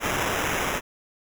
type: noise with sample-and-hold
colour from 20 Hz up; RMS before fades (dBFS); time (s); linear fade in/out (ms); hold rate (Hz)
violet; -26; 0-0.81; 50; 4410
effects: none